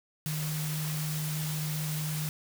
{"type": "tone in noise", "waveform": "sine", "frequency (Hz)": 153.7, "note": "D#3", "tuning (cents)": -21, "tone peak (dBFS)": -31, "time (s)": [0.26, 2.29], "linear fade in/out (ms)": 0, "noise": "white", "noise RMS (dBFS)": -38, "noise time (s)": [0.26, 2.29], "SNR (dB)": 4, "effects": []}